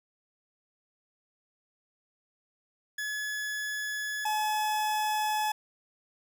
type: tone pair in turn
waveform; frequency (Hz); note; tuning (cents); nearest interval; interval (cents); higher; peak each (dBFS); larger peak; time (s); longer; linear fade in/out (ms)
40% pulse; 1702 / 854; G#6 / G#5; +42 / +48; octave; 1194; first; -31 / -26; second; 2.98-4.25 / 4.25-5.52; neither; 5
effects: 11-bit